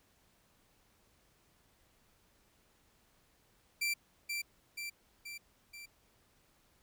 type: tone with echo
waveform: sawtooth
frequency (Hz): 2349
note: D7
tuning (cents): 0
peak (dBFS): -28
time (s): 3.81-3.94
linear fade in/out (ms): 10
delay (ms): 480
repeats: 4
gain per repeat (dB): -4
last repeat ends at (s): 5.86
effects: pink hiss -70 dBFS RMS until 6.82 s